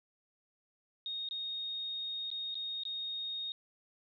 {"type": "tone with dropouts", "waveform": "sine", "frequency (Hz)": 3718, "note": "A#7", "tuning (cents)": -5, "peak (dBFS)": -36, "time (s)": [1.06, 3.52], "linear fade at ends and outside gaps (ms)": 1, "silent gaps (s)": [[1.288, 1.31], [2.303, 2.314], [2.544, 2.553], [2.835, 2.852]], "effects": []}